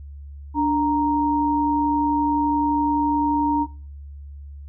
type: tone pair together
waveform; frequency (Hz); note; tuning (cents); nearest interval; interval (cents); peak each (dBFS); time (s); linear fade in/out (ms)
sine; 293.1 / 932.3; D4 / A#5; -3 / 0; octave + minor sixth; 2003; -20; 0.54-3.67; 50
effects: noise-tail reverb RT60 0.5 s tail -25 dB re dry + added 71 Hz sine -35 dBFS peak until 4.68 s